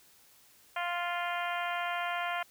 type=harmonic tone; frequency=349.2 Hz; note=F4; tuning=in tune; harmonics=2 / 3 / 4 / 5 / 6 / 7 / 8 / 9; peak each=-35 / -38 / -38 / -41 / -41 / -43 / -46 / -46 dBFS; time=0.76-2.43 s; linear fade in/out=5 ms; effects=white hiss -61 dBFS RMS until 2.5 s